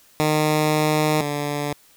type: tone pair in turn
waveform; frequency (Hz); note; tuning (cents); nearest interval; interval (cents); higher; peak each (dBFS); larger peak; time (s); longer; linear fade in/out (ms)
10% pulse; 153.2 / 145.82; D#3 / D3; -27 / -12; minor second; 85; first; -9 / -15; first; 0.2-1.21 / 1.21-1.73; first; 0
effects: white hiss -54 dBFS RMS until 1.96 s